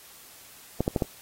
clicks, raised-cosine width 2 ms, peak -10 dBFS, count 4, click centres 0.806 / 0.879 / 0.962 / 1.022 s, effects white hiss -50 dBFS RMS until 1.21 s + AAC 48 kbps

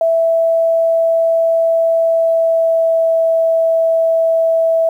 sine tone with pitch glide, 659.3 to 655.5 Hz, E5 to E5, 0 to -10 cents, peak -10 dBFS, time 0.01-4.89 s, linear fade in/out 2 ms, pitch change -10 cents, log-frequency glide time 1.97-3.14 s, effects 8-bit

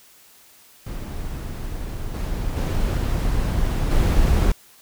brown noise with level steps, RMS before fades -29 / -25 / -21 / -17 dBFS, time 0.86-4.52 s, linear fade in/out 5 ms, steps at 2.14 / 2.56 / 3.91 s, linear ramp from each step 5 ms, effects white hiss -51 dBFS RMS until 4.81 s

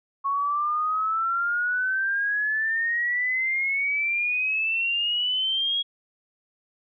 sine exponential sweep, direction up, 1100 to 3322 Hz, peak -22 dBFS, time 0.24-5.83 s, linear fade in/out 20 ms, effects none

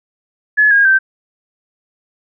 sine tone with pitch steps, 1706 / 1629.9 / 1557.2 Hz, G#6 / G#6 / G6, +46 / -33 / -12 cents, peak -7 dBFS, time 0.57-0.99 s, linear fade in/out 20 ms, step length 140 ms, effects none

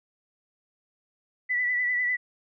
sine tone with vibrato, 1974 Hz, B6, 1 cent flat, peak -23 dBFS, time 1.49-2.17 s, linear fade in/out 20 ms, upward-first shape sine, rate 10 Hz, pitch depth 32 cents each way, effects none

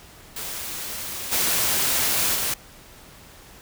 white noise with level steps, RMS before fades -32 / -22 / -25 dBFS, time 0.36-2.54 s, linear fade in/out 5 ms, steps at 1.31 / 2.34 s, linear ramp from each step 20 ms, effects pink hiss -47 dBFS RMS until 3.61 s

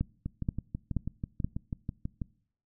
two click trains, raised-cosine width 5 ms, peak -21 / -16 dBFS, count 13 / 4, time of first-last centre 0.26-2.218 / 0.01-1.445 s, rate 6.13 / 2.09 Hz, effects noise-tail reverb RT60 0.6 s tail -23 dB re dry

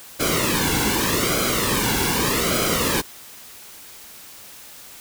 pink noise with flanger, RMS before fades -21 dBFS, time 0.19-3.02 s, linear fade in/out 20 ms, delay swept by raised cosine 1.1 to 1.64 ms, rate 0.83 Hz, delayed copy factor -0.75, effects white hiss -42 dBFS RMS until 5 s

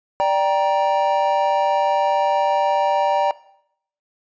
triangle chord, G minor, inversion second, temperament just, 588 / 784 / 940.8 Hz, D5 / G5 / Bb5, +2 / 0 / +16 cents, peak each -18 dBFS, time 0.2-3.31 s, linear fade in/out 0 ms, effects noise-tail reverb RT60 0.7 s tail -19 dB re dry + resampled to 16000 Hz

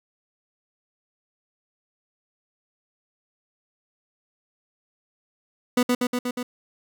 30% pulse tone with echo, 246.9 Hz, B3, in tune, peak -14 dBFS, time 5.77-5.83 s, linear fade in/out 5 ms, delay 120 ms, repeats 5, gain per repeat -2 dB, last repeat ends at 6.43 s, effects none

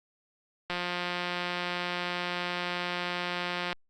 click train, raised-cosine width 0.3 ms, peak -16 dBFS, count 537, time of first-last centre 0.7-3.728 s, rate 177 Hz, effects Opus 48 kbps

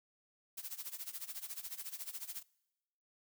blue noise with tremolo, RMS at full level -42 dBFS, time 0.57-2.43 s, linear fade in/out 10 ms, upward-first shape sine, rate 14 Hz, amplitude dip 85%, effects noise-tail reverb RT60 1.0 s tail -25 dB re dry

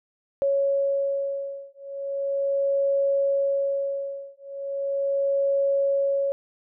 sine beating tone pair, 554.4 / 554.78 Hz, C#5 / C#5, 0 / +1 cents, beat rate 0.38 Hz, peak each -25 dBFS, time 0.42-6.32 s, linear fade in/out 0 ms, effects none

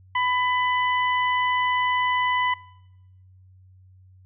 harmonic tone, 998 Hz, B5, 18 cents sharp, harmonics 1 / 2 / 3, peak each -22 / -25 / -32 dBFS, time 0.15-2.54 s, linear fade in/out 5 ms, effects noise-tail reverb RT60 1.0 s tail -24 dB re dry + added 93 Hz sine -49 dBFS peak until 4.25 s

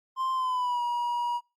triangle tone with pitch glide, 1046.5 to 959.6 Hz, C6 to A#5, 0 to +50 cents, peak -24 dBFS, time 0.16-1.41 s, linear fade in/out 50 ms, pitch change -150 cents, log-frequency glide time 0.33-0.82 s, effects noise-tail reverb RT60 0.3 s tail -25 dB re dry + Opus 48 kbps

